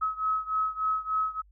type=beating tone pair; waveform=sine; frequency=1281 / 1284.4 Hz; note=E6 / E6; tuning=-50 / -45 cents; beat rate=3.4 Hz; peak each=-28 / -30 dBFS; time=0.01-1.42 s; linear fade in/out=20 ms; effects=added 50 Hz sine -55 dBFS peak until 1.51 s